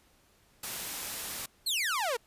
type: noise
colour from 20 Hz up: white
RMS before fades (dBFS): -37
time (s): 0.63-1.46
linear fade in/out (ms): 5
type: exponential sweep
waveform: sawtooth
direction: down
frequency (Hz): 4435 to 440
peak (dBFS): -25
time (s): 1.66-2.17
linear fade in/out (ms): 10
effects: pink hiss -65 dBFS RMS until 2.26 s + resampled to 32000 Hz